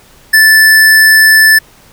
square tone, 1755 Hz, A6, 5 cents flat, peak -3 dBFS, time 0.33-1.59 s, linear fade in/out 10 ms, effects pink hiss -42 dBFS RMS until 1.92 s

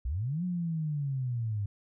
sine linear two-way sweep, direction up then down, 53.2 to 182.7 to 98.9 Hz, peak -29 dBFS, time 0.05-1.66 s, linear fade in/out 5 ms, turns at 0.44 s, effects none

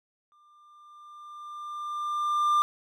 triangle tone with exponential growth, 1194 Hz, D6, 28 cents sharp, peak -17 dBFS, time 0.32-2.62 s, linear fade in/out 0 ms, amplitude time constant 500 ms, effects none

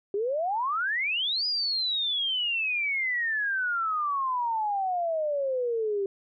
sine exponential two-way sweep, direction up then down, 387.3 to 4990 to 387.3 Hz, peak -25 dBFS, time 0.14-6.06 s, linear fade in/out 2 ms, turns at 1.46 s, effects none

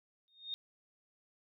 sine tone with exponential growth, 3692 Hz, A#7, 17 cents flat, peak -34 dBFS, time 0.28-0.54 s, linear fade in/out 0 ms, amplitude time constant 56 ms, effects none

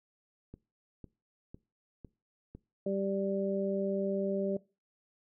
click train, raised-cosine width 3 ms, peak -33 dBFS, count 5, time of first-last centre 0.54-2.55 s, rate 1.99 Hz
harmonic tone, 196 Hz, G3, in tune, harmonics 1 / 2 / 3, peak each -34 / -34 / -34 dBFS, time 2.86-4.57 s, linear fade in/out 5 ms
effects noise-tail reverb RT60 0.3 s tail -21 dB re dry

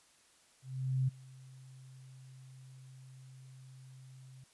sine tone with ADSR envelope, 130.81 Hz, C3, in tune, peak -27 dBFS, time 0.62-4.44 s, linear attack 460 ms, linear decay 14 ms, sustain -24 dB, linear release 4 ms, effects white hiss -66 dBFS RMS until 4.53 s + resampled to 24000 Hz

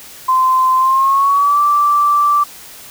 sine tone with pitch glide, 1035 to 1168.5 Hz, C6 to D6, -19 to -9 cents, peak -9 dBFS, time 0.28-2.44 s, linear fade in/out 10 ms, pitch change +210 cents, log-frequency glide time 0.77-1.6 s, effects white hiss -36 dBFS RMS until 2.9 s

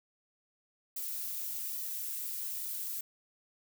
violet noise with flanger, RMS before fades -38 dBFS, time 0.96-3.01 s, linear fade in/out 5 ms, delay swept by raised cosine 1.8 to 3.6 ms, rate 1.2 Hz, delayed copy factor -0.6, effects none

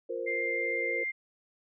sine chord, F suspended fourth, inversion none, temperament equal with one note detuned, 352.5 / 466.2 / 523.3 Hz, F4 / Bb4 / C5, +16 / 0 / 0 cents, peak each -39 / -35 / -36 dBFS, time 0.09-1.04 s, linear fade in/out 10 ms
sine tone, 2102 Hz, C7, 7 cents sharp, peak -30 dBFS, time 0.26-1.12 s, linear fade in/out 20 ms
effects none

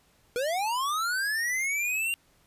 square linear sweep, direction up, 466.2 to 2800 Hz, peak -27 dBFS, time 0.36-2.14 s, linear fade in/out 0 ms, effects pink hiss -64 dBFS RMS until 2.46 s + resampled to 32000 Hz

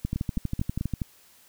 two click trains, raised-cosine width 5 ms, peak -15 / -16 dBFS, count 13 / 4, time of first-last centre 0.05-1.018 / 0.16-0.811 s, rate 12.4 / 4.61 Hz, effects white hiss -57 dBFS RMS until 1.48 s

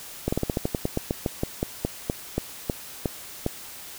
slowing click train, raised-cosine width 2 ms, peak -10 dBFS, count 20, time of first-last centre 0.28-3.464 s, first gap 45 ms, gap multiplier 1.13, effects white hiss -41 dBFS RMS until 3.98 s

